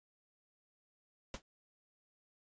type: noise with exponential decay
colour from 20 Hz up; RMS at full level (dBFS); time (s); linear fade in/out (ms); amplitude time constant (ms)
pink; -38; 1.34-1.42; 1; 17
effects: resampled to 16000 Hz

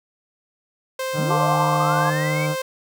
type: tone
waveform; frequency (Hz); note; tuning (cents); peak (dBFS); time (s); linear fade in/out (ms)
sawtooth; 523.3; C5; 0; -20; 0.99-2.62; 5
type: harmonic tone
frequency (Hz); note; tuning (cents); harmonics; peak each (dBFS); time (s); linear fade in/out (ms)
152.4; D#3; -36; 1 / 2 / 3 / 4 / 5 / 6 / 7 / 8 / 9; -22 / -32 / -37 / -35 / -36 / -42 / -44 / -43 / -42; 1.13-2.56; 50
type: linear sweep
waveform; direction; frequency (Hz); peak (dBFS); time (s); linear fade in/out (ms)
sine; up; 116.54 to 2316; -27; 1.15-2.47; 20
type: chord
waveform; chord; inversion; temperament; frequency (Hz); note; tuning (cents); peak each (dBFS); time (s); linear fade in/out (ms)
sine; D minor seventh; first; just; 704.8 / 881 / 1057.2 / 1174.7; F5 / A5 / C6 / D6; +16 / +2 / +18 / 0; -25; 1.29-2.11; 20
effects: none

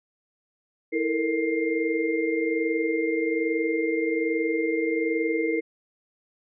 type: tone cluster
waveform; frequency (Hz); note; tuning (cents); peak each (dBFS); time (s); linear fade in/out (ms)
sine; 325.9 / 445.5 / 466.7 / 2110; E4 / A4 / A#4 / C7; -20 / +22 / +2 / +14; -26 / -30 / -27 / -31; 0.92-5.61; 20
effects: none

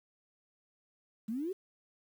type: exponential sweep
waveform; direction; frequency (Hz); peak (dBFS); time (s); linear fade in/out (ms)
sine; up; 207.7 to 400.6; -33; 1.28-1.53; 10
effects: 10-bit

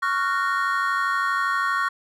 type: chord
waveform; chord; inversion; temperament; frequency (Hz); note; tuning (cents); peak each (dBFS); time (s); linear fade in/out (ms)
triangle; Gb major seventh; second; just; 1110 / 1387.5 / 1480 / 1850; Db6 / F6 / Gb6 / Bb6; +2 / -12 / 0 / -14; -22 / -25 / -27 / -26; 0.02-1.89; 10
effects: none

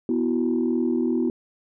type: chord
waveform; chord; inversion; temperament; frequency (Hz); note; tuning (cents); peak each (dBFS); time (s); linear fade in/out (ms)
sine; B suspended fourth; none; equal; 246.9 / 329.6 / 370; B3 / E4 / F#4; 0 / 0 / 0; -22 / -24 / -26; 0.09-1.3; 2
effects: tanh soft clip ceiling -13 dBFS

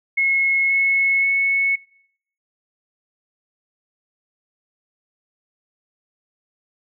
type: tone with pitch steps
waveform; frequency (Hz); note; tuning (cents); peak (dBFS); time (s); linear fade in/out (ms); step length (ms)
sine; 2175 / 2189 / 2203; C#7 / C#7 / C#7; -33 / -22 / -11; -15; 0.17-1.76; 10; 530
effects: noise-tail reverb RT60 0.7 s tail -25 dB re dry

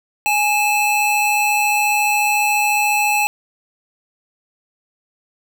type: tone pair together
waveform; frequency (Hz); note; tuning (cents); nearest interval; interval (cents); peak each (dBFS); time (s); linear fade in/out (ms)
square; 830.6 / 2626; G#5 / E7; 0 / -7; octave + minor sixth; 1993; -18; 0.26-3.27; 0
effects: none

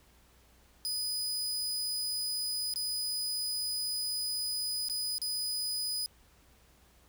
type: tone with dropouts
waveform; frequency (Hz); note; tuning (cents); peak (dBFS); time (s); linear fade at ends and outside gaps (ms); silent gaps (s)
sawtooth; 4978; D#8; 0; -29; 0.85-6.06; 0; 2.738-2.759 / 4.885-4.898 / 5.182-5.217
effects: added 60 Hz sine -64 dBFS peak until 7.08 s + pink hiss -64 dBFS RMS until 7.08 s

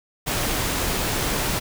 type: noise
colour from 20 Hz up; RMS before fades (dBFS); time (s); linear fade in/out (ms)
pink; -24; 0.26-1.6; 20
effects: none

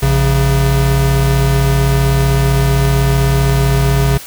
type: tone pair together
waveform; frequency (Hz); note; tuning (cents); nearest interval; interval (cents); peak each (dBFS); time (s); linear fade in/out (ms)
square; 57.39 / 136.5; A#1 / C#3; -26 / -26; octave + minor third; 1500; -15 / -12; 0.02-4.18; 10
effects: white hiss -32 dBFS RMS until 4.26 s

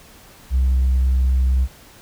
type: tone with tanh clipping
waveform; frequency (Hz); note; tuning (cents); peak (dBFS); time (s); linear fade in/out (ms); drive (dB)
triangle; 64.6; C2; -21; -14; 0.5-1.68; 50; 6
effects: pink hiss -46 dBFS RMS until 2.01 s

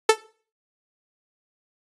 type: tone with exponential decay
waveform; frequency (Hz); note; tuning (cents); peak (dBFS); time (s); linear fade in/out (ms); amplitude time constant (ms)
sawtooth; 440.2; A4; +1; -5; 0.09-0.18; 5; 19
effects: noise-tail reverb RT60 0.4 s tail -18 dB re dry + resampled to 24000 Hz

